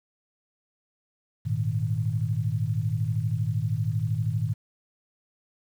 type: chord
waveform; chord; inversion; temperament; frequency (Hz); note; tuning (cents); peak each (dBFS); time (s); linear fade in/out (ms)
sine; Ab suspended second; none; equal; 103.83 / 116.54 / 155.56; Ab2 / Bb2 / Eb3; 0 / 0 / 0; -28 / -27 / -30; 1.45-4.54; 20
effects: 9-bit